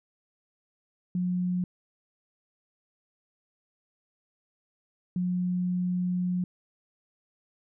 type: tone bursts at uneven times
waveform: sine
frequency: 180 Hz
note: F#3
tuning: 47 cents flat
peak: -25 dBFS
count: 2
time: 1.15-1.64 / 5.16-6.44 s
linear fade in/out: 2 ms
effects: none